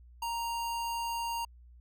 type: tone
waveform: square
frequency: 932.3 Hz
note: A#5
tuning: in tune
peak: -33 dBFS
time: 0.22-1.45 s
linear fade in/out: 5 ms
effects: added 60 Hz sine -52 dBFS peak until 1.8 s